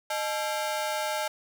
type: ring-modulated tone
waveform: sawtooth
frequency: 739 Hz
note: F#5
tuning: 2 cents flat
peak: -21 dBFS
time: 0.1-1.28 s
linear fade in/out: 5 ms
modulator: 124 Hz
effects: none